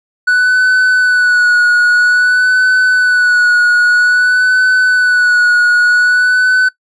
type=tone with vibrato; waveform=triangle; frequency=1480 Hz; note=F#6; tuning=in tune; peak=-5 dBFS; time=0.27-6.69 s; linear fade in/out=10 ms; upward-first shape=sine; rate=0.51 Hz; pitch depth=32 cents each way; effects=noise-tail reverb RT60 0.1 s tail -20 dB re dry + resampled to 24000 Hz